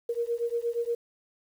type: beating tone pair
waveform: sine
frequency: 466.2 / 474.7 Hz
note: A#4 / A#4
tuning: 0 / +31 cents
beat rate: 8.5 Hz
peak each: -30 / -30 dBFS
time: 0.09-0.95 s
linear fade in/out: 5 ms
effects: 9-bit